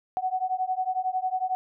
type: beating tone pair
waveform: sine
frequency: 740 / 751 Hz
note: F#5 / F#5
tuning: 0 / +26 cents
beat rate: 11 Hz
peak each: -28 dBFS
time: 0.17-1.55 s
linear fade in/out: 0 ms
effects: none